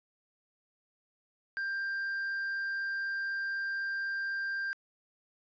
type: tone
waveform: triangle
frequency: 1586 Hz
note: G6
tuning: 20 cents sharp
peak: -30 dBFS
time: 1.57-4.73 s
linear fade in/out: 0 ms
effects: resampled to 16000 Hz + 12-bit